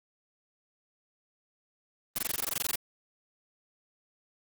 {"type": "noise bursts", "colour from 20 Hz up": "white", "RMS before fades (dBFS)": -30, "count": 14, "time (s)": [2.16, 2.755], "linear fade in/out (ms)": 0, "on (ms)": 23, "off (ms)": 21, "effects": ["Opus 24 kbps"]}